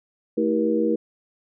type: tone cluster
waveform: sine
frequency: 221.3 / 320.5 / 387.2 / 475.1 Hz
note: A3 / E4 / G4 / A#4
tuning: +10 / -49 / -21 / +33 cents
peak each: -25 / -23 / -27 / -23 dBFS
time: 0.37-0.96 s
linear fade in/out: 10 ms
effects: none